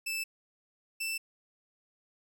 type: tone pair in turn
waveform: sawtooth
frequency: 2637 / 2661 Hz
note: E7 / E7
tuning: 0 / +16 cents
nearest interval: unison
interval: 16 cents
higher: second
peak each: -29 / -29 dBFS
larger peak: neither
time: 0.06-0.24 / 1-1.18 s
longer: neither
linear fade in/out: 10 ms
effects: 11-bit